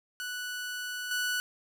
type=tone with level steps; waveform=sawtooth; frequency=1480 Hz; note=F#6; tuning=in tune; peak=-31 / -25 dBFS; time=0.2-1.4 s; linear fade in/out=0 ms; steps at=1.11 s; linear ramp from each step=2 ms; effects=none